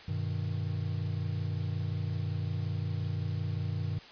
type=chord; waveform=triangle; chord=G augmented; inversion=none; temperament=equal; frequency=98 / 123.47 / 155.56 Hz; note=G2 / B2 / D#3; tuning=0 / 0 / 0 cents; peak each=-31 / -35 / -34 dBFS; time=0.08-3.99 s; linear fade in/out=5 ms; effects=white hiss -50 dBFS RMS until 4.11 s + resampled to 11025 Hz